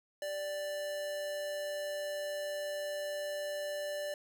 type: tone with amplitude modulation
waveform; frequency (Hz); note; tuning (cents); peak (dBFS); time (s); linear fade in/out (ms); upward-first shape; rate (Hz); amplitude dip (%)
square; 587.3; D5; 0; -35; 0.22-4.14; 2; sine; 195; 30
effects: none